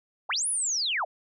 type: linear two-way sweep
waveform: sine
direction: up then down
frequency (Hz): 523.3 to 10548 to 523.3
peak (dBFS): -25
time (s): 0.29-1.05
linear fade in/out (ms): 10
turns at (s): 0.48
effects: none